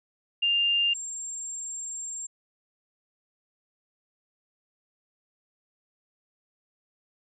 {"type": "tone pair in turn", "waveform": "sine", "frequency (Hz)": [2800, 7419], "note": ["F7", "A#8"], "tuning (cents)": [4, -9], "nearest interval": "octave + perfect fourth", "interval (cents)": 1687, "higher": "second", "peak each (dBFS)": [-21, -33], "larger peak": "first", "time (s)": [[0.42, 0.94], [0.94, 2.27]], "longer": "second", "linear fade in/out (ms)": 10, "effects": []}